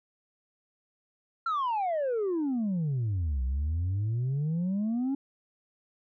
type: exponential two-way sweep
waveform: sine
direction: down then up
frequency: 1381 to 62 to 280.2 Hz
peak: -24 dBFS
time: 1.46-5.15 s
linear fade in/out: 5 ms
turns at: 3.43 s
effects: tanh soft clip ceiling -25 dBFS